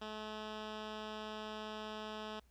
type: tone with low-pass filter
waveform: 10% pulse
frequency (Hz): 215.1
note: A3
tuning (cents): -39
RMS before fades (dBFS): -45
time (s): 0.01-2.4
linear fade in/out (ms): 10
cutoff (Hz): 3900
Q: 1.6
effects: added 60 Hz sine -65 dBFS peak until 2.5 s + pink hiss -75 dBFS RMS until 2.5 s